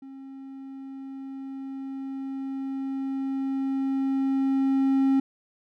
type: tone with level ramp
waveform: triangle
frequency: 269.5 Hz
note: C#4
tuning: 49 cents flat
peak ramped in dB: -38 to -16 dBFS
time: 0.02-5.2 s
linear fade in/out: 5 ms
effects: none